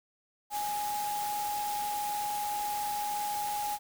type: tone in noise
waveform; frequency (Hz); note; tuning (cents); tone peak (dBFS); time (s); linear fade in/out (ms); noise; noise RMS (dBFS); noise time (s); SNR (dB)
sine; 829; G#5; -3; -31; 0.5-3.79; 50; white; -40; 0.5-3.79; +6
effects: none